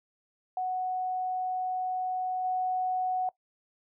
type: tone with level steps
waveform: sine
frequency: 740 Hz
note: F#5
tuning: in tune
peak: -28 / -26 dBFS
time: 0.57-3.29 s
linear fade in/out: 2 ms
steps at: 2.44 s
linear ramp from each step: 10 ms
effects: noise-tail reverb RT60 0.1 s tail -20 dB re dry

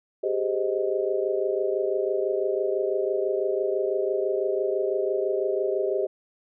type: chord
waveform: sine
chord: Ab major seventh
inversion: third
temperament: just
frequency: 389.3 / 415.3 / 519.1 / 623 Hz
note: G4 / Ab4 / C5 / Eb5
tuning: -12 / 0 / -14 / +2 cents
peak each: -26 / -29 / -30 / -29 dBFS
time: 0.23-6.07 s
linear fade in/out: 10 ms
effects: none

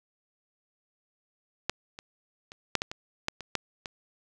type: clicks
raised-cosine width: 0.2 ms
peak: -9 / -24 / -27 / -6 / -12 / -19 / -10 / -22 / -9 / -19 dBFS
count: 10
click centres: 1.696 / 1.989 / 2.519 / 2.753 / 2.819 / 2.915 / 3.284 / 3.407 / 3.553 / 3.858 s
effects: none

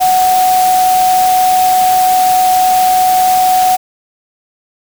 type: tone in noise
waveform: sine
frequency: 741 Hz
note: F#5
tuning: 2 cents sharp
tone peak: -7 dBFS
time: 0-3.77 s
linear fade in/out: 20 ms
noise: white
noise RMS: -20 dBFS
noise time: 0-3.77 s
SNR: +10 dB
effects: none

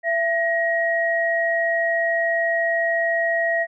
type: tone pair together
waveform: sine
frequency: 670 / 1891.4 Hz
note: E5 / A#6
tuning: +28 / +25 cents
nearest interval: octave + tritone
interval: 1797 cents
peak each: -21 dBFS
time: 0.03-3.67 s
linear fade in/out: 50 ms
effects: none

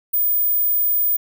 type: tone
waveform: sine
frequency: 15030 Hz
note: A#9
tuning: 13 cents sharp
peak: -15 dBFS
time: 0.13-1.17 s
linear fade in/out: 10 ms
effects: none

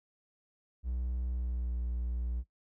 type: tone with pitch glide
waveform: triangle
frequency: 61.74 to 60.09 Hz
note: B1 to B1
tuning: 0 to -47 cents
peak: -30 dBFS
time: 0.83-2.44 s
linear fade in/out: 50 ms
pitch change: -47 cents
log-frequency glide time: 1.3-1.81 s
effects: noise-tail reverb RT60 0.1 s tail -17 dB re dry

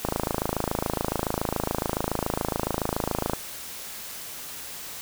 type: click train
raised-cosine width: 1 ms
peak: -10 dBFS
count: 90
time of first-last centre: 0.05-3.334 s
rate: 27.1 Hz
effects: white hiss -38 dBFS RMS until 5.01 s

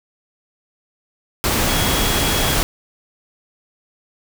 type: tone in noise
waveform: sine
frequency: 3322 Hz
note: G#7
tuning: in tune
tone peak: -26 dBFS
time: 1.69-2.54 s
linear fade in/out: 0 ms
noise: pink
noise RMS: -18 dBFS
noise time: 1.44-2.63 s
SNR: -11 dB
effects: none

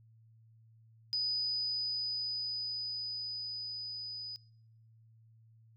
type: tone with level ramp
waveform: sine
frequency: 4978 Hz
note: D#8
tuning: in tune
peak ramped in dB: -30 to -40 dBFS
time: 1.13-4.36 s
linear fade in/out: 0 ms
effects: noise-tail reverb RT60 0.9 s tail -26 dB re dry + added 112 Hz sine -59 dBFS peak until 5.76 s

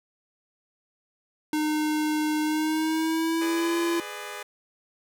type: tone with pitch glide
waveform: square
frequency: 305.6 to 339.1 Hz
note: D#4 to E4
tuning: -31 to +49 cents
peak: -24 dBFS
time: 1.53-4 s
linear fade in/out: 2 ms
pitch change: +180 cents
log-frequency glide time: 2.42-3.78 s
type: chord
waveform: 10% pulse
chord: G# diminished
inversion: none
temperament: just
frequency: 415.3 / 498.4 / 598 Hz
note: G#4 / B4 / D5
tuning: 0 / +16 / +31 cents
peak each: -30 / -32 / -32 dBFS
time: 3.41-4.43 s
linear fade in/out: 5 ms
effects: none

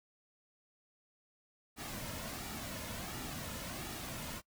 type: noise with flanger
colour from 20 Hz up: pink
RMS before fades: -43 dBFS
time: 1.76-4.42 s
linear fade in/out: 50 ms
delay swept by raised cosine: 1.9 to 2.61 ms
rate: 1.4 Hz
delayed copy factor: -0.5
effects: noise-tail reverb RT60 0.1 s tail -22 dB re dry

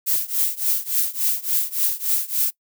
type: noise with tremolo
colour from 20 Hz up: violet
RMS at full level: -18 dBFS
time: 0.06-2.51 s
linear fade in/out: 20 ms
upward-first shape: triangle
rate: 3.5 Hz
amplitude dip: 95%
effects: noise-tail reverb RT60 0.1 s tail -22 dB re dry

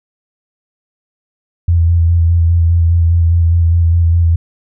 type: tone with vibrato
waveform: sine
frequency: 84.3 Hz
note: E2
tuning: 39 cents sharp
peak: -7 dBFS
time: 1.68-4.36 s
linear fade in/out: 5 ms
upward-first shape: square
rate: 4.9 Hz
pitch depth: 22 cents each way
effects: none

